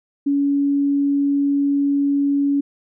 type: tone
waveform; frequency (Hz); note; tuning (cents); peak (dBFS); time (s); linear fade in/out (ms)
sine; 282.1; C#4; +30; -15; 0.26-2.61; 10
effects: none